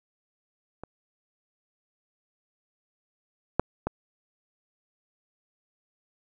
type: clicks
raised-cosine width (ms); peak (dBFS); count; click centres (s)
1; -24 / -6 / -13; 3; 0.836 / 3.596 / 3.87
effects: none